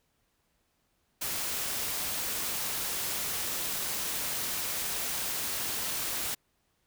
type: noise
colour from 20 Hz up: white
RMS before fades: -33 dBFS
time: 1.21-6.35 s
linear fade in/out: 10 ms
effects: pink hiss -74 dBFS RMS until 6.86 s